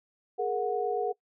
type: tone cluster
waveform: sine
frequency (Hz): 416.5 / 465.6 / 733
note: G#4 / A#4 / F#5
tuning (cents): +5 / -2 / -16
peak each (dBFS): -31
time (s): 0.38-1.13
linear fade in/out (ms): 20
effects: noise-tail reverb RT60 0.1 s tail -23 dB re dry